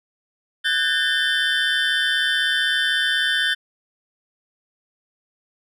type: tone cluster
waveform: triangle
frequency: 1497 / 1633 / 1797 / 3089 / 3522 Hz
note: F#6 / G#6 / A6 / G7 / A7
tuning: +20 / -30 / +36 / -26 / +1 cents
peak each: -23 dBFS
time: 0.64-3.55 s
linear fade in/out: 20 ms
effects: none